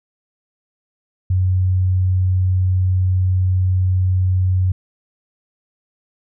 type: tone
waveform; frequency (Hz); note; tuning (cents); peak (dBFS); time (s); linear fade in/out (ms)
sine; 92.5; F#2; 0; -13; 1.3-4.72; 5
effects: none

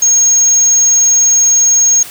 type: tone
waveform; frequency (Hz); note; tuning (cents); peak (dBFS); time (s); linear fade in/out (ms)
sine; 6530; G#8; -30; -3; 0.02-2.03; 5
effects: tanh soft clip ceiling -5 dBFS + white hiss -30 dBFS RMS until 2.1 s

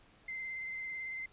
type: tone with vibrato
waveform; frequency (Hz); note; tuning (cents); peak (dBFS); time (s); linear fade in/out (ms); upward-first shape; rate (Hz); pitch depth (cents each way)
sine; 2076; C7; -14; -38; 0.28-1.26; 5; sine; 18; 19
effects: pink hiss -63 dBFS RMS until 1.32 s + resampled to 8000 Hz

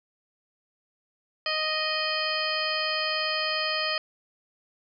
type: harmonic tone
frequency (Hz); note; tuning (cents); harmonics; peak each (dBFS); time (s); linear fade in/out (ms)
622.3; D#5; 0; 1 / 2 / 3 / 4 / 5 / 7 / 8; -33 / -33 / -33 / -33 / -33 / -33 / -33; 1.46-3.98; 2
effects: none

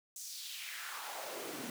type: noise with high-pass filter sweep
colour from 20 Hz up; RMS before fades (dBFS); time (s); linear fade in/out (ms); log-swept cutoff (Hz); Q
pink; -44; 0.16-1.7; 2; 7200 to 210; 2.3
effects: none

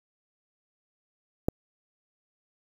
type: click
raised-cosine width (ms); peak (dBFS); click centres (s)
2; -10; 1.485
effects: 7-bit

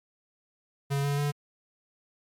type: tone with pitch steps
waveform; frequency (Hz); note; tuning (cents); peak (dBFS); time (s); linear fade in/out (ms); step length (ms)
square; 140 / 142.45 / 144.94; C#3 / C#3 / D3; +18 / +48 / -22; -26; 0.9-1.32; 20; 140
effects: MP3 96 kbps

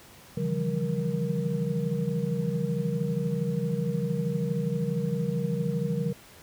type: tone cluster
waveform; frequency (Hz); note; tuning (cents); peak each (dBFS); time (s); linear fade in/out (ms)
sine; 138.7 / 158 / 170.8 / 195.4 / 470.4; C#3 / D#3 / F3 / G3 / A#4; +1 / +27 / -38 / -5 / +16; -32 / -33 / -30 / -32 / -33; 0.37-6.13; 5
effects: pink hiss -51 dBFS RMS until 6.42 s + high-pass 60 Hz 12 dB/octave

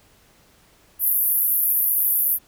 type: band-pass noise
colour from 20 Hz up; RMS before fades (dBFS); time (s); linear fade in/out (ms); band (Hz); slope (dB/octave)
white; -20; 0.99-2.39; 50; 11000 to 15000; 96
effects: pink hiss -56 dBFS RMS until 2.47 s

